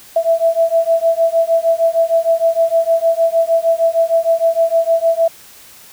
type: beating tone pair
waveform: sine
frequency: 659 / 665.5 Hz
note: E5 / E5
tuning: -1 / +16 cents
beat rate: 6.5 Hz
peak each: -14 dBFS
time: 0.16-5.28 s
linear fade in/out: 5 ms
effects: white hiss -41 dBFS RMS until 5.92 s